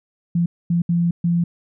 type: tone bursts at uneven times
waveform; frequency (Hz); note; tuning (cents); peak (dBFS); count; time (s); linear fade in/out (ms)
sine; 171.4; F3; -32; -15; 4; 0.35-0.46 / 0.7-0.82 / 0.89-1.11 / 1.24-1.44; 5
effects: none